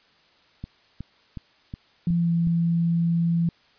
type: click train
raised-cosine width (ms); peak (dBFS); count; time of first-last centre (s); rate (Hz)
5; -21; 6; 0.64-2.472; 2.73
type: tone with pitch glide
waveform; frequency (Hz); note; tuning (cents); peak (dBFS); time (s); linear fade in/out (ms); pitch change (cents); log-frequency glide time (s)
sine; 171 to 168.55; F3 to E3; -36 to +39; -19; 2.07-3.49; 2; -25; 2.17-2.31
effects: white hiss -59 dBFS RMS until 3.78 s + resampled to 11025 Hz